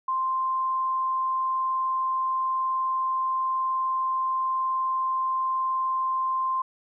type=tone; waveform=sine; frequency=1046.5 Hz; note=C6; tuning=in tune; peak=-23 dBFS; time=0.08-6.62 s; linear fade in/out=5 ms; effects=none